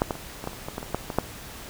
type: clicks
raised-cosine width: 1 ms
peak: -6 / -12 / -23 / -20 / -15 / -26 / -18 / -16 / -21 / -10 / -16 / -6 dBFS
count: 12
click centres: 0.019 / 0.108 / 0.154 / 0.441 / 0.474 / 0.532 / 0.685 / 0.781 / 0.829 / 0.946 / 1.102 / 1.186 s
effects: pink hiss -41 dBFS RMS until 1.69 s